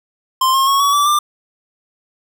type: tone with pitch steps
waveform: square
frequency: 1046.5 / 1073.4 / 1101.1 / 1129.4 / 1158.5 / 1188.3 Hz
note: C6 / C6 / C#6 / C#6 / D6 / D6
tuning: 0 / +44 / -12 / +32 / -24 / +20 cents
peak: -12 dBFS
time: 0.41-1.19 s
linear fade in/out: 5 ms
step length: 130 ms
effects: none